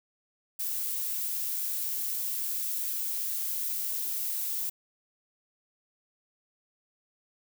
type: noise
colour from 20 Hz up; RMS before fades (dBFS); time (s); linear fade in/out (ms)
violet; -32; 0.59-4.7; 10
effects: none